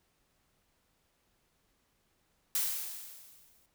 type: noise with exponential decay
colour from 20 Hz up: blue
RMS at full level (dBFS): -29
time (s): 2.55-3.66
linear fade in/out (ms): 2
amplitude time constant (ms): 240
effects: pink hiss -74 dBFS RMS until 3.74 s